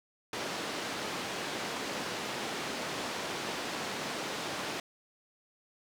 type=band-pass noise; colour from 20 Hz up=pink; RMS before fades=-37 dBFS; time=0.33-4.8 s; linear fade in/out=2 ms; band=250 to 5700 Hz; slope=12 dB/octave; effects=none